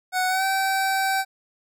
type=tone with pitch glide; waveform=25% pulse; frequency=740 to 771.9 Hz; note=F#5 to G5; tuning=0 to -27 cents; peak=-17 dBFS; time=0.12-1.25 s; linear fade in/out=50 ms; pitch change=+73 cents; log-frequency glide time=0.28-0.44 s; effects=none